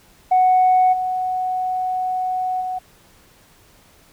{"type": "tone with level steps", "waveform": "sine", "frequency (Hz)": 740, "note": "F#5", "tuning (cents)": 0, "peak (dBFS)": [-10, -19, -22], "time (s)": [0.31, 2.79], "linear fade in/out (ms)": 10, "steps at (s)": [0.92, 2.6], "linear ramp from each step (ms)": 20, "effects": ["tanh soft clip ceiling -8 dBFS", "pink hiss -52 dBFS RMS until 4.12 s"]}